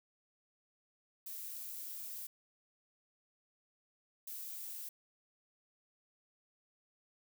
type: noise bursts at uneven times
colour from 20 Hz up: violet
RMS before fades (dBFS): -45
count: 2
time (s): 1.26-2.27 / 4.27-4.89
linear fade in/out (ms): 5
effects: none